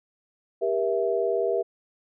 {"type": "chord", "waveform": "sine", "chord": "E diminished", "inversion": "first", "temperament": "just", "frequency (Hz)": [395.6, 474.7, 659.3], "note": ["G4", "Bb4", "E5"], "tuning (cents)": [16, 31, 0], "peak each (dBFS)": [-26, -26, -27], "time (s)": [0.61, 1.63], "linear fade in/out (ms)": 20, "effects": []}